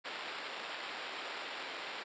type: noise with sample-and-hold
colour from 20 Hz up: violet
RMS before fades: -42 dBFS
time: 0.04-2.04 s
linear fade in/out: 20 ms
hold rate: 6300 Hz
effects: high-pass 400 Hz 12 dB/octave + resampled to 16000 Hz